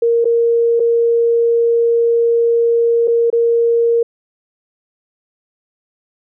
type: tone with dropouts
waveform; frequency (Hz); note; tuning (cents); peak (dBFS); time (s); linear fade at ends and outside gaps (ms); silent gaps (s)
sine; 466.2; A#4; 0; -10; 0.02-4.03; 5; 0.245-0.253 / 0.797-0.801 / 3.075-3.079 / 3.302-3.327
effects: none